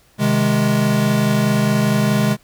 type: chord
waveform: square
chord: Ab major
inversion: first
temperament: equal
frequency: 130.81 / 155.56 / 207.7 Hz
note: C3 / Eb3 / Ab3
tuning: 0 / 0 / 0 cents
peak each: -20 / -22 / -17 dBFS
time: 0.18-2.37 s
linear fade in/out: 50 ms
effects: pink hiss -54 dBFS RMS until 2.43 s